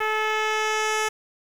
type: tone with low-pass filter sweep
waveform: 10% pulse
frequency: 432.5 Hz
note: A4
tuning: 30 cents flat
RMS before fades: -24 dBFS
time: 0-1.09 s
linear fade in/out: 10 ms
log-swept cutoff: 2200 to 9700 Hz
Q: 0.95
effects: 7-bit